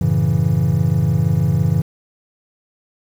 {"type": "chord", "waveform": "triangle", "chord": "F# minor seventh", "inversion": "none", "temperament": "equal", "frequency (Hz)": [92.5, 110, 138.59, 164.81], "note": ["F#2", "A2", "C#3", "E3"], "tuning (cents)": [0, 0, 0, 0], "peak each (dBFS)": [-19, -18, -16, -16], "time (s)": [0.01, 1.82], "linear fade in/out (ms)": 5, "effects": ["7-bit"]}